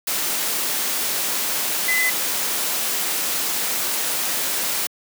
sine tone in noise, 2019 Hz, B6, 38 cents sharp, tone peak -18 dBFS, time 1.88-2.1 s, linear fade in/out 5 ms, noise white, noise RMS -23 dBFS, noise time 0.07-4.87 s, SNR +2 dB, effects high-pass 200 Hz 12 dB/octave

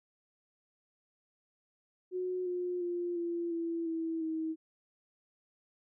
sine tone with pitch steps, 365.7 / 357.6 / 349.6 / 341.8 / 334.2 / 326.7 / 319.5 Hz, F#4 / F4 / F4 / F4 / E4 / E4 / D#4, -20 / +41 / +2 / -37 / +24 / -15 / +46 cents, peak -32 dBFS, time 2.11-4.56 s, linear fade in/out 50 ms, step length 350 ms, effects none

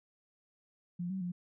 sine tone with pitch steps, 175.6 / 190.3 / 177.3 Hz, F3 / F#3 / F3, +10 / +49 / +26 cents, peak -34 dBFS, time 0.99-1.32 s, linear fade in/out 10 ms, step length 110 ms, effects none

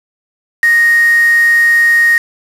sine tone with quantisation, 1864.7 Hz, A#6, in tune, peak -6 dBFS, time 0.63-2.18 s, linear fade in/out 2 ms, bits 3, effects low-pass 11000 Hz 12 dB/octave

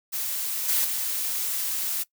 blue noise with level steps, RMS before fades -29 / -23 / -28 dBFS, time 0.12-2.04 s, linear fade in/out 20 ms, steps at 0.68 / 0.84 s, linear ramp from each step 10 ms, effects noise-tail reverb RT60 0.1 s tail -20 dB re dry

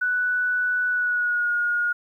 sine tone with pitch glide, 1483 to 1435 Hz, F#6 to F6, +4 to +47 cents, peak -20 dBFS, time 0.01-1.93 s, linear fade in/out 10 ms, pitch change -57 cents, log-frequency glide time 0.88-1.53 s, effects 10-bit

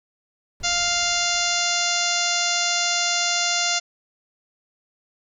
brown noise with exponential decay, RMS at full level -39 dBFS, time 0.6-3.04 s, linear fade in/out 1 ms, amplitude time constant 530 ms
harmonic tone, 698.5 Hz, F5, in tune, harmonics 1 / 2 / 3 / 4 / 5 / 6 / 7 / 8 / 9 / 10, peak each -29 / -29 / -29 / -29 / -29 / -29 / -29 / -29 / -29 / -29 dBFS, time 0.63-3.8 s, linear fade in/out 20 ms
effects none

